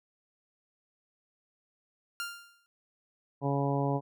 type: tone with exponential decay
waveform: sawtooth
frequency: 1396.9 Hz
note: F6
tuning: in tune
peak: -28 dBFS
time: 2.2-2.66 s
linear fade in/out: 0 ms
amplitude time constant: 100 ms
type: harmonic tone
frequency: 140 Hz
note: C#3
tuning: 18 cents sharp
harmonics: 1 / 2 / 3 / 4 / 5 / 6 / 7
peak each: -30 / -33 / -35 / -36 / -37 / -38 / -38 dBFS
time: 3.41-4.01 s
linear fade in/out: 50 ms
effects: none